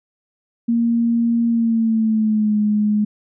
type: tone with pitch glide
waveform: sine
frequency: 233.1 to 210.1 Hz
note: A#3 to G#3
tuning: 0 to +20 cents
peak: -14 dBFS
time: 0.68-3.05 s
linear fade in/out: 10 ms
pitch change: -180 cents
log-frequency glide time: 1.47-2.58 s
effects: none